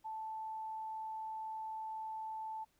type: tone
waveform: sine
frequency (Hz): 878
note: A5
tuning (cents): -4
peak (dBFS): -40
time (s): 0.04-2.65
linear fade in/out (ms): 20
effects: pink hiss -75 dBFS RMS until 2.79 s